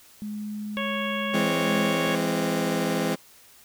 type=tone; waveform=sine; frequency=210 Hz; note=G#3; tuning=19 cents sharp; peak=-30 dBFS; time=0.22-2.08 s; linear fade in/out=0 ms
type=harmonic tone; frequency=553 Hz; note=C#5; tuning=4 cents flat; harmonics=1 / 2 / 3 / 4 / 5 / 6; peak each=-32 / -33 / -35 / -34 / -35 / -36 dBFS; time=0.77-2.15 s; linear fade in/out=0 ms
type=chord; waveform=20% pulse; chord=E augmented; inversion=none; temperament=equal with one note detuned; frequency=167.5 / 207.7 / 261.6 Hz; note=E3 / G#3 / B#3; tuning=+28 / 0 / 0 cents; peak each=-23 dBFS; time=1.33-3.16 s; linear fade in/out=20 ms
effects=white hiss -53 dBFS RMS until 3.64 s